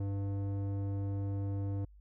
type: tone with low-pass filter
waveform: square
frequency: 99.3 Hz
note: G2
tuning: 23 cents sharp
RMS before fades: -35 dBFS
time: 0-1.85 s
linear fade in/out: 5 ms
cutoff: 490 Hz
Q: 0.74
effects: added 50 Hz sine -54 dBFS peak until 2 s